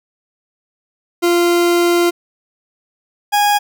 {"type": "tone pair in turn", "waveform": "40% pulse", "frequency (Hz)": [346.6, 824.4], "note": ["F4", "G#5"], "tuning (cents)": [-13, -13], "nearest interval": "octave + minor third", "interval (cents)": 1500, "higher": "second", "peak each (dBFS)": -10, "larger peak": "neither", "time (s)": [[1.22, 2.11], [3.32, 3.59]], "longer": "first", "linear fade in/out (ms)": 20, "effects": []}